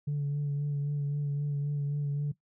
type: tone with vibrato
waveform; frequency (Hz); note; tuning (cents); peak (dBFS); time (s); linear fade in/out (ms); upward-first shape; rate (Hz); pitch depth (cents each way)
sine; 144.3; D3; -30; -26; 0.07-2.32; 10; sine; 3.8; 24
effects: noise-tail reverb RT60 0.1 s tail -17 dB re dry + tanh soft clip ceiling -26 dBFS